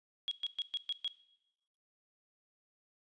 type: tone bursts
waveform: sine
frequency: 3313 Hz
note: G#7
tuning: 5 cents flat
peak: -32 dBFS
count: 6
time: 0.28-1.078 s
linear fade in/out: 0 ms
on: 33 ms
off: 120 ms
effects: noise-tail reverb RT60 0.9 s tail -18 dB re dry + resampled to 22050 Hz

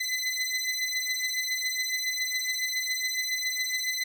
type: beating tone pair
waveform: 20% pulse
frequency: 2018 / 2025.2 Hz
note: B6 / B6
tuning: +37 / +43 cents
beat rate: 7.2 Hz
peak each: -26 / -25 dBFS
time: 0-4.04 s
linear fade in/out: 10 ms
effects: none

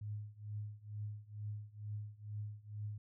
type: tone with tremolo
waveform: sine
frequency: 105 Hz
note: G#2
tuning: 19 cents sharp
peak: -38 dBFS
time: 0.01-2.98 s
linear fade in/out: 5 ms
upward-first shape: triangle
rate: 2.2 Hz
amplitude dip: 95%
effects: none

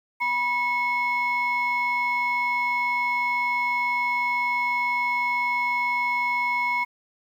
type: tone pair together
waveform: sine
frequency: 973 / 2189 Hz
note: B5 / C#7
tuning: -26 / -22 cents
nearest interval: octave + major second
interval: 1404 cents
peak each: -23 dBFS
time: 0.2-6.85 s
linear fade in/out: 20 ms
effects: tanh soft clip ceiling -17 dBFS + 9-bit

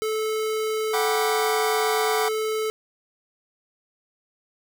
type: tone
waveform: square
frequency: 435.4 Hz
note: A4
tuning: 18 cents flat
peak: -24 dBFS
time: 0.02-2.7 s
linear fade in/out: 0 ms
type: chord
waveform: sawtooth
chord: G major seventh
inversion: third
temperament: just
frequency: 735 / 784 / 980 / 1176 Hz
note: F#5 / G5 / B5 / D6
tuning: -12 / 0 / -14 / +2 cents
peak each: -23 / -27 / -25 / -25 dBFS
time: 0.93-2.29 s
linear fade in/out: 10 ms
effects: none

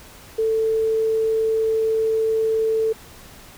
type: tone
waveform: sine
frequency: 443.5 Hz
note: A4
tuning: 14 cents sharp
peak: -17 dBFS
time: 0.38-2.93 s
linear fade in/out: 10 ms
effects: pink hiss -44 dBFS RMS until 3.57 s

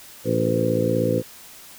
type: harmonic tone with a mistuned harmonic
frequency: 56.4 Hz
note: A1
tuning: 44 cents sharp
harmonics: 2 / 3 / 4 / 5 / 6 / 7 / 8 / 9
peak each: -26 / -27 / -28 / -27 / -28 / -29 / -29 / -23 dBFS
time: 0.24-1.23 s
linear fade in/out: 50 ms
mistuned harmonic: 8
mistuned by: +52 cents
effects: white hiss -44 dBFS RMS until 1.78 s

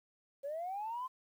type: linear sweep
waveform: sine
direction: up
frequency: 541 to 1048 Hz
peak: -36 dBFS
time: 0.43-1.08 s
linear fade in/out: 20 ms
effects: tanh soft clip ceiling -33 dBFS + 11-bit

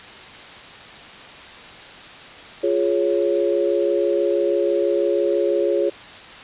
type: chord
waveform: sine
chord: Db major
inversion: first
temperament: equal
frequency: 349.2 / 415.3 / 554.4 Hz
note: F4 / Ab4 / Db5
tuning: 0 / 0 / 0 cents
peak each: -21 dBFS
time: 2.63-5.9 s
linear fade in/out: 10 ms
effects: white hiss -39 dBFS RMS until 6.43 s + resampled to 8000 Hz

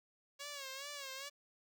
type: tone with vibrato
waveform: 5% pulse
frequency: 554.4 Hz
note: C#5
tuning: in tune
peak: -33 dBFS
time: 0.39-1.3 s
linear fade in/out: 20 ms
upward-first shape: sine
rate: 2.4 Hz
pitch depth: 89 cents each way
effects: none

